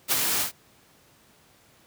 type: noise with ADSR envelope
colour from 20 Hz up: white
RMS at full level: -21 dBFS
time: 0.08-0.52 s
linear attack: 42 ms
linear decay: 23 ms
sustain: -4 dB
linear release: 110 ms
effects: pink hiss -58 dBFS RMS until 1.86 s + high-pass 80 Hz 12 dB/octave